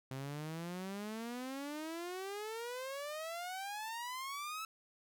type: exponential sweep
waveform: sawtooth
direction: up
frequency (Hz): 130 to 1318.5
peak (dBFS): -37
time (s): 0.11-4.65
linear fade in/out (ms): 2
effects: none